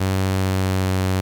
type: tone with pitch glide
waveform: sawtooth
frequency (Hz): 95.2 to 93.89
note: F#2 to F#2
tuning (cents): +50 to +26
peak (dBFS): -14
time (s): 0-1.21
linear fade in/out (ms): 10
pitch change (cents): -24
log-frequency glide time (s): 0.28-0.94
effects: 8-bit